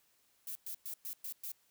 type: noise bursts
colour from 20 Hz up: violet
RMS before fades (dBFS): -42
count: 6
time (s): 0.47-1.518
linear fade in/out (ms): 2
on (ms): 83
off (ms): 110
effects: white hiss -72 dBFS RMS until 1.7 s